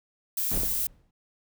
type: noise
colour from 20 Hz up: violet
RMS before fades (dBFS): -28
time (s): 0.37-0.87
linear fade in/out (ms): 5
type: noise with exponential decay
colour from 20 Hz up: brown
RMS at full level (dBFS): -28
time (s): 0.51-1.11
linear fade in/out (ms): 5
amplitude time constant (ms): 130
type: clicks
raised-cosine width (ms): 2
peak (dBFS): -21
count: 2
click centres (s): 0.575 / 0.634
effects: none